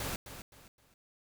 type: noise with echo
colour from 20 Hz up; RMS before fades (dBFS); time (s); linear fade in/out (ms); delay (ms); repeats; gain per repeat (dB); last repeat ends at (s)
pink; -37; 0-0.16; 2; 260; 3; -10; 0.94
effects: none